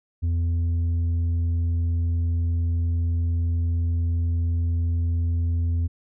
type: tone with tanh clipping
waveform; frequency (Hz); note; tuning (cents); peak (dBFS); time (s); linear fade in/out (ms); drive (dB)
sine; 84.3; E2; +39; -21; 0.22-5.88; 20; 4
effects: none